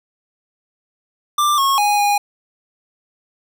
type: tone with pitch steps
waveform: square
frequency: 1183 / 1093 / 826 / 819 Hz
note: D6 / C#6 / G#5 / G#5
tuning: +12 / -25 / -10 / -24 cents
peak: -14 dBFS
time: 1.38-2.18 s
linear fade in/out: 5 ms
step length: 200 ms
effects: none